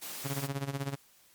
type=high-pass noise; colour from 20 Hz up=white; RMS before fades=-41 dBFS; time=0.01-0.48 s; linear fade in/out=20 ms; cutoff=140 Hz; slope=24 dB/octave
type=tone with tremolo; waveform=sawtooth; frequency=138.59 Hz; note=C#3; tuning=in tune; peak=-26 dBFS; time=0.24-0.96 s; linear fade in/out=20 ms; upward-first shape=sine; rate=16 Hz; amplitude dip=80%
effects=white hiss -62 dBFS RMS until 1.34 s + MP3 96 kbps